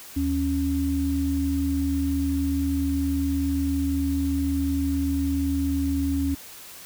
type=tone pair together; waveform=sine; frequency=77.78 / 276.7 Hz; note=D#2 / C#4; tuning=0 / -3 cents; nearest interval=octave + minor seventh; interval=2197 cents; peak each=-26 / -23 dBFS; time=0.16-6.35 s; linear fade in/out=10 ms; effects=white hiss -43 dBFS RMS until 6.85 s